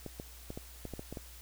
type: clicks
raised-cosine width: 2 ms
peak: -27 dBFS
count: 9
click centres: 0.063 / 0.199 / 0.504 / 0.575 / 0.853 / 0.937 / 0.994 / 1.126 / 1.172 s
effects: added 60 Hz sine -51 dBFS peak until 1.41 s + white hiss -54 dBFS RMS until 1.41 s